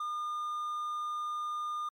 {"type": "tone", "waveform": "triangle", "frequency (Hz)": 1212, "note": "D#6", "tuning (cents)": -46, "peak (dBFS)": -31, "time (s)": [0, 1.89], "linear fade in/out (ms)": 5, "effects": ["MP3 96 kbps"]}